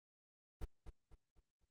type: noise with echo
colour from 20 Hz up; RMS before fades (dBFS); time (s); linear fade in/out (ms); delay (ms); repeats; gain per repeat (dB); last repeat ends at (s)
brown; -40; 0.61-0.65; 10; 250; 4; -8; 1.65
effects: Opus 32 kbps